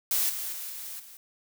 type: noise with level steps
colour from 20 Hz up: blue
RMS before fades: -26 / -34 / -37 / -39 / -48 dBFS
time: 0.11-1.17 s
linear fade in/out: 2 ms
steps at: 0.29 / 0.52 / 0.69 / 0.99 s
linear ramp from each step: 10 ms
effects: none